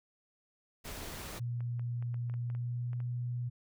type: noise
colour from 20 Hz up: pink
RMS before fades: -43 dBFS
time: 0.84-1.4 s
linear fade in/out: 20 ms
type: tone with pitch glide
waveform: sine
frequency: 120 to 121.89 Hz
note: B2 to B2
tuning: -49 to -22 cents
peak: -33 dBFS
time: 1.39-3.5 s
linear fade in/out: 20 ms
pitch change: +27 cents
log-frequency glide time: 2.38-3 s
type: clicks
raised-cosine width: 0.5 ms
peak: -39 dBFS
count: 10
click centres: 1.606 / 1.795 / 2.025 / 2.143 / 2.298 / 2.34 / 2.501 / 2.55 / 2.932 / 3.003 s
effects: none